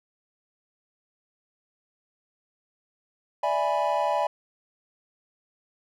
triangle chord, E dominant seventh, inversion third, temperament equal, 587.3 / 659.3 / 830.6 / 987.8 Hz, D5 / E5 / G#5 / B5, 0 / 0 / 0 / 0 cents, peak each -26 / -27 / -25 / -27 dBFS, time 3.43-4.27 s, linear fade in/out 5 ms, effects none

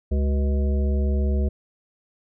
harmonic tone with a mistuned harmonic, 69.8 Hz, C#2, 13 cents sharp, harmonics 1 / 3 / 5 / 7 / 9, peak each -19 / -29 / -33 / -36 / -38 dBFS, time 0.11-1.49 s, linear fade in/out 10 ms, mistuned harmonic 5, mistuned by +120 cents, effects none

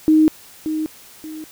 sine tone with echo, 311.9 Hz, D#4, 4 cents sharp, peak -9 dBFS, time 0.08-0.28 s, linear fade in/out 0 ms, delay 580 ms, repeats 2, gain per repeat -10 dB, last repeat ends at 1.44 s, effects white hiss -44 dBFS RMS until 1.51 s

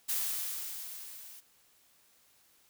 blue noise with level ramp, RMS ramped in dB -31 to -51 dBFS, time 0.08-1.41 s, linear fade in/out 20 ms, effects white hiss -66 dBFS RMS until 2.69 s

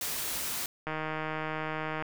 white noise, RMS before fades -34 dBFS, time 0.01-0.66 s, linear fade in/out 2 ms
click train, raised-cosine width 0.5 ms, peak -19 dBFS, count 181, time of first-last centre 0.87-2.024 s, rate 156 Hz
effects none

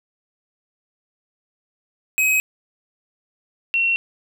square / sine tone pair in turn, 2537 / 2725 Hz, D#7 / F7, +33 / -43 cents, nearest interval minor second, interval 124 cents, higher second, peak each -16 dBFS, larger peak neither, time 2.18-2.4 / 3.74-3.96 s, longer neither, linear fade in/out 0 ms, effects none

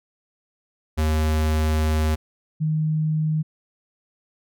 square / sine tone pair in turn, 77.78 / 155.56 Hz, D#2 / D#3, 0 / 0 cents, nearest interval octave, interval 1200 cents, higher second, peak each -19 dBFS, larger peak neither, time 0.97-2.16 / 2.6-3.43 s, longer first, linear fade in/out 20 ms, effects none

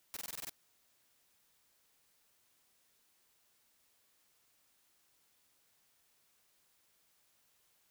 white noise bursts, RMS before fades -43 dBFS, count 8, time 0.14-0.495 s, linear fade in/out 0 ms, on 26 ms, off 21 ms, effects white hiss -73 dBFS RMS until 7.9 s

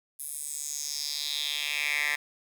10% pulse tone with high-pass filter sweep, 146.83 Hz, D3, in tune, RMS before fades -32 dBFS, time 0.19-2.16 s, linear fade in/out 10 ms, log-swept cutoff 11000 to 1800 Hz, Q 3.7, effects none

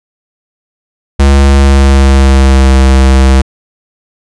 square tone with pitch glide, 69.3 to 66.25 Hz, C#2 to C2, 0 to +22 cents, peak -3 dBFS, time 1.19-3.42 s, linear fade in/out 10 ms, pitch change -78 cents, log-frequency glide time 1.39-2.74 s, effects resampled to 22050 Hz

